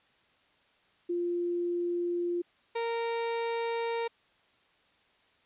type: tone pair in turn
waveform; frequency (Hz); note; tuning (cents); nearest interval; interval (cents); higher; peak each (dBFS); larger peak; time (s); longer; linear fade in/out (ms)
sine / 30% pulse; 348.5 / 463.4; F4 / A#4; -4 / -10; perfect fourth; 494; second; -28 / -27; second; 1.09-2.42 / 2.75-4.08; neither; 10
effects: white hiss -66 dBFS RMS until 5.45 s + resampled to 8000 Hz